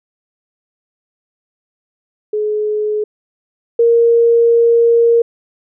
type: tone pair in turn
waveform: sine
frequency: 423.9 / 466.3 Hz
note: G#4 / A#4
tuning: +35 / +1 cents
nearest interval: major second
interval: 166 cents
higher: second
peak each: -14 / -7 dBFS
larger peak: second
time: 2.33-3.04 / 3.79-5.22 s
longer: second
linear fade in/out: 5 ms
effects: none